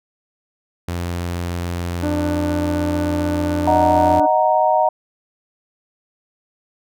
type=tone; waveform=sawtooth; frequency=87 Hz; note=F2; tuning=6 cents flat; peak=-18 dBFS; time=0.88-4.2 s; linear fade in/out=5 ms
type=harmonic tone; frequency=296.6 Hz; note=D4; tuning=17 cents sharp; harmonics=1 / 2 / 3 / 4 / 5; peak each=-20 / -25 / -33 / -41 / -39 dBFS; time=2.02-4.27 s; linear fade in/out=20 ms
type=chord; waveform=sine; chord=D# minor; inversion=none; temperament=equal; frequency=622.3 / 740 / 932.3 Hz; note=D#5 / F#5 / A#5; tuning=0 / 0 / 0 cents; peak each=-17 dBFS; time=3.67-4.89 s; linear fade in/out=5 ms
effects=none